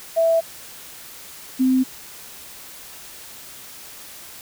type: tone pair in turn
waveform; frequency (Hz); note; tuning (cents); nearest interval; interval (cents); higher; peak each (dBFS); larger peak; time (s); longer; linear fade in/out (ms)
sine; 659.3 / 258.9; E5 / C4; 0 / -18; octave + major third; 1618; first; -14; neither; 0.16-0.41 / 1.59-1.84; neither; 20
effects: white hiss -40 dBFS RMS until 4.41 s